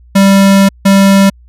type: tone bursts at uneven times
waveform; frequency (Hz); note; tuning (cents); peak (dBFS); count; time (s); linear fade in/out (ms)
square; 196; G3; 0; -4; 2; 0.15-0.69 / 0.85-1.3; 10
effects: added 60 Hz sine -37 dBFS peak until 1.48 s + resampled to 32000 Hz